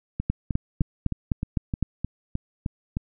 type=two click trains; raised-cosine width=5 ms; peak=-10 / -14 dBFS; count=7 / 10; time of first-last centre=0.3-1.827 / 0.2-2.969 s; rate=3.93 / 3.25 Hz; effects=none